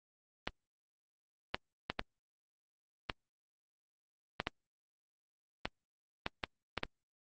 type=clicks; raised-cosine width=0.3 ms; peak=-16 dBFS; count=12; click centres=0.475 / 1.545 / 1.9 / 1.994 / 3.098 / 4.401 / 4.471 / 5.655 / 6.264 / 6.438 / 6.777 / 6.834 s; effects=Opus 24 kbps